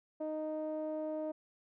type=tone with low-pass filter; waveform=sawtooth; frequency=310 Hz; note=D#4; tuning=6 cents flat; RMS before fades=-38 dBFS; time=0.2-1.32 s; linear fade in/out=10 ms; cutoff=660 Hz; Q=3.5; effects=none